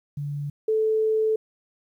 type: tone pair in turn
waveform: sine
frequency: 144.4 / 437.4 Hz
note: D3 / A4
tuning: -29 / -10 cents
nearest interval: octave + perfect fifth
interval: 1919 cents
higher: second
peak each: -27 / -19 dBFS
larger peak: second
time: 0.17-0.5 / 0.68-1.36 s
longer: second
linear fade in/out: 5 ms
effects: 10-bit